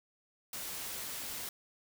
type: noise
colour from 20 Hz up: white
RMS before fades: -41 dBFS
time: 0.53-1.49 s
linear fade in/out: 2 ms
effects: none